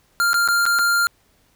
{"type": "tone with dropouts", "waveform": "square", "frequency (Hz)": 1396.9, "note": "F6", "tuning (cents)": 0, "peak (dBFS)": -16, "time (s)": [0.2, 1.07], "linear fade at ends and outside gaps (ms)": 0, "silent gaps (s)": [[0.332, 0.342], [0.477, 0.486], [0.655, 0.663], [0.788, 0.792]], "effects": ["pink hiss -60 dBFS RMS until 1.55 s"]}